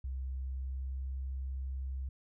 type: tone with pitch glide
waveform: sine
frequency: 65.41 to 66.06 Hz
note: C2 to C2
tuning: 0 to +17 cents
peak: -35 dBFS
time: 0.04-2.09 s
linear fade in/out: 5 ms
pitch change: +17 cents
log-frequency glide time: 0.37-1.1 s
effects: none